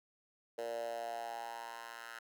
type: tone with high-pass filter sweep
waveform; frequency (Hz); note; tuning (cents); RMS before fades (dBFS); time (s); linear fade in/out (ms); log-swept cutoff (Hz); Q
10% pulse; 116.54; A#2; 0; -43; 0.58-2.19; 5; 510 to 1300; 5.2
effects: none